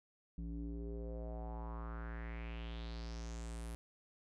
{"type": "tone with low-pass filter sweep", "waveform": "square", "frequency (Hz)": 57.2, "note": "A#1", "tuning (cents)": -32, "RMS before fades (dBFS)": -44, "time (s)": [0.38, 3.75], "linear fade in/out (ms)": 0, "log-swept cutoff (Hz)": [220, 11000], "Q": 4, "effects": []}